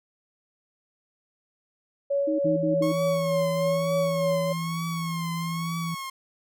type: tone with tremolo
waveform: sine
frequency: 561 Hz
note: C#5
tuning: 21 cents sharp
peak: -21 dBFS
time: 2.1-4.53 s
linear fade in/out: 10 ms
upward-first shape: sine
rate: 3.3 Hz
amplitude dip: 40%
type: tone bursts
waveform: sine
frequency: 312.4 Hz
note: D#4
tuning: 7 cents sharp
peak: -24 dBFS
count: 4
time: 2.27-2.924 s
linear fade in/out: 10 ms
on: 120 ms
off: 58 ms
type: tone with pitch glide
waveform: sine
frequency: 164.9 to 166.43 Hz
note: E3 to E3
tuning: +1 to +17 cents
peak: -28 dBFS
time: 2.44-5.95 s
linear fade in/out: 10 ms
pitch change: +16 cents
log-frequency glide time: 3.49-5.34 s
type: tone with vibrato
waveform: sawtooth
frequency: 1084 Hz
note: C#6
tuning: 39 cents flat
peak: -29 dBFS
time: 2.82-6.1 s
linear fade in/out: 5 ms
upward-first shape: triangle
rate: 1.1 Hz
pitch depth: 95 cents each way
effects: none